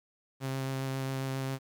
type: tone with vibrato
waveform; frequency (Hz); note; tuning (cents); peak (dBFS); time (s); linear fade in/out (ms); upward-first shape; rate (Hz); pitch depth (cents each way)
sawtooth; 133.6; C3; +36; -28; 0.4-1.59; 50; sine; 7.4; 12
effects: 10-bit